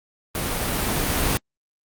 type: noise with level ramp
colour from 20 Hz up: pink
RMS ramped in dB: -26 to -21 dBFS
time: 0.35-1.37 s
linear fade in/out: 0 ms
effects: Opus 32 kbps